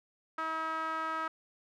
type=tone with band-pass filter; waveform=sawtooth; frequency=320.4 Hz; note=E4; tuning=49 cents flat; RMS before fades=-35 dBFS; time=0.38-1.28 s; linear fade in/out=5 ms; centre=1300 Hz; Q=4; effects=none